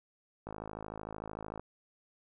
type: click train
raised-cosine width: 1 ms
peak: -27 dBFS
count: 61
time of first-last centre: 0.47-1.596 s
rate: 53.3 Hz
effects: none